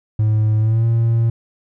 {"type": "tone with pitch glide", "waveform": "triangle", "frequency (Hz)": [108, 115.08], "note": ["A2", "A#2"], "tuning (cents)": [-32, -22], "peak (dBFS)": -10, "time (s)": [0.19, 1.3], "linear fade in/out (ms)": 5, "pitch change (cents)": 110, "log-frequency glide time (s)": [0.58, 0.86], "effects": ["tanh soft clip ceiling -6 dBFS"]}